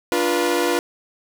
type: chord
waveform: sawtooth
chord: B diminished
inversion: first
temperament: equal with one note detuned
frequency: 293.7 / 349.2 / 485.4 Hz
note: D4 / F4 / B4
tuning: 0 / 0 / -30 cents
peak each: -21 / -17 / -18 dBFS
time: 0.12-0.79 s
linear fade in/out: 0 ms
effects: none